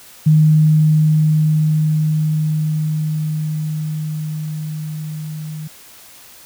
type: tone with level ramp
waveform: sine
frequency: 154.6 Hz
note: D#3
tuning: 11 cents flat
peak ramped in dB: -7 to -25 dBFS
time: 0.26-5.68 s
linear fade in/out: 10 ms
effects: white hiss -42 dBFS RMS until 6.45 s